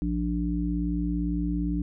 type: harmonic tone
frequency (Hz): 58.8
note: A#1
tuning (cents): +16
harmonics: 1 / 3 / 5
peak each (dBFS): -29 / -29 / -29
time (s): 0.02-1.82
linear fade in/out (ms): 0
effects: none